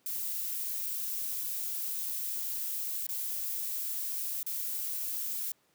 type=noise with dropouts; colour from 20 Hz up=violet; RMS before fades=-35 dBFS; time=0.06-5.52 s; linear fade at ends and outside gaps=2 ms; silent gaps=3.067-3.089 / 4.43-4.464 s; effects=pink hiss -70 dBFS RMS until 5.74 s + high-pass 150 Hz 12 dB/octave